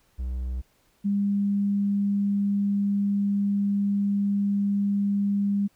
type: tone pair in turn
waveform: triangle / sine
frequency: 63 / 201.1 Hz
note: B1 / G3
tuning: +35 / +44 cents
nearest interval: octave + minor sixth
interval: 2009 cents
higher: second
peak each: -25 / -21 dBFS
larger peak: second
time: 0.18-0.62 / 1.04-5.68 s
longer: second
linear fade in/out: 20 ms
effects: pink hiss -65 dBFS RMS until 5.75 s